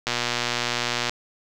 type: click train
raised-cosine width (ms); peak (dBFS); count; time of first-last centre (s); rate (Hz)
0.2; -6; 124; 0.07-1.095; 120
effects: none